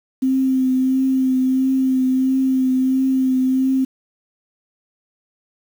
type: tone with vibrato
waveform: sine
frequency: 261.2 Hz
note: C4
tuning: 3 cents flat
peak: -14 dBFS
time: 0.22-3.85 s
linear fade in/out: 10 ms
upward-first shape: triangle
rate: 1.5 Hz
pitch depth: 25 cents each way
effects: 7-bit